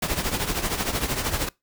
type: noise with tremolo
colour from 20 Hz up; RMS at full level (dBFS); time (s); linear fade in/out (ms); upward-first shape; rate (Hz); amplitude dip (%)
pink; -23; 0.02-1.49; 5; triangle; 13; 75
effects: noise-tail reverb RT60 0.2 s tail -23 dB re dry